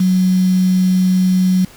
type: tone with quantisation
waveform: sine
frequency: 185 Hz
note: F#3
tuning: in tune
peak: -10 dBFS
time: 0-1.65 s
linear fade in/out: 5 ms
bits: 5
effects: pink hiss -42 dBFS RMS until 1.76 s